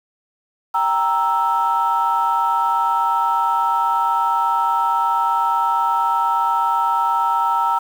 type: chord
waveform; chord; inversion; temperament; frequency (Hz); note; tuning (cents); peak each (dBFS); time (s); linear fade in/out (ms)
sine; E diminished; first; equal; 784 / 932.3 / 1318.5; G5 / Bb5 / E6; 0 / 0 / 0; -22 / -17 / -19; 0.74-7.79; 10
effects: tanh soft clip ceiling -8 dBFS + 7-bit